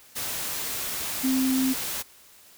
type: tone in noise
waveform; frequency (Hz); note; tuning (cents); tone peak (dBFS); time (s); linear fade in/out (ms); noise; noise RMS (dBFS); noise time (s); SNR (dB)
sine; 261.6; C4; 0; -21; 1.23-1.74; 20; white; -31; 0.15-2.03; +7
effects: white hiss -53 dBFS RMS until 2.57 s